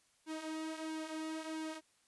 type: tone with flanger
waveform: sawtooth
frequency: 316.2 Hz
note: D#4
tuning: 28 cents sharp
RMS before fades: -42 dBFS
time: 0.26-1.81 s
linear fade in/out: 50 ms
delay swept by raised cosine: 1.6 to 5.1 ms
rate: 1.5 Hz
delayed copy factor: -0.6
effects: white hiss -72 dBFS RMS until 2.07 s + resampled to 24000 Hz